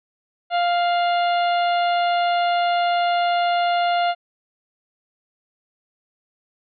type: harmonic tone with a mistuned harmonic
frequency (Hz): 698.5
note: F5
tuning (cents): 0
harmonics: 1 / 2 / 3 / 4 / 5 / 6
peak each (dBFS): -17 / -27 / -32 / -31 / -34 / -37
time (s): 0.5-4.15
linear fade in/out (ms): 50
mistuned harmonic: 4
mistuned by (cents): +26
effects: MP3 64 kbps